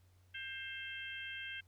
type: harmonic tone with a mistuned harmonic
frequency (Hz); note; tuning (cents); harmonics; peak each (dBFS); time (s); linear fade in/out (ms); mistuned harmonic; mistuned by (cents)
529; C5; +19; 3 / 4 / 5 / 6; -46 / -49 / -48 / -48; 0.34-1.61; 10; 5; +15
effects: added 91 Hz sine -64 dBFS peak until 1.67 s + pink hiss -75 dBFS RMS until 1.67 s